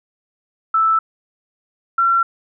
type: tone pair in turn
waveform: sine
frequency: 1318.5 / 1360.3 Hz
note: E6 / F6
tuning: 0 / -46 cents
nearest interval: minor second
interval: 54 cents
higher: second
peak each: -12 dBFS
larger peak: neither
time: 0.74-0.99 / 1.98-2.23 s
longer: neither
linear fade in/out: 5 ms
effects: none